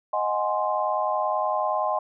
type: chord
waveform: sine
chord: Ab dominant seventh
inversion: second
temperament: equal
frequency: 622.3 / 740 / 830.6 / 1046.5 Hz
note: Eb5 / Gb5 / Ab5 / C6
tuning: 0 / 0 / 0 / 0 cents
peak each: -27 / -29 / -28 / -27 dBFS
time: 0.13-1.99 s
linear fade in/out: 5 ms
effects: none